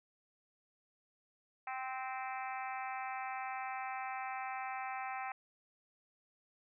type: harmonic tone with a mistuned harmonic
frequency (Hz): 260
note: C4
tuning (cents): -11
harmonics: 3 / 4 / 5 / 6 / 7 / 8 / 9 / 10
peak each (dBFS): -41 / -47 / -47 / -52 / -50 / -51 / -50 / -53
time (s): 1.67-5.32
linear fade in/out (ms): 2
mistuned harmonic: 7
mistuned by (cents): +18
effects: none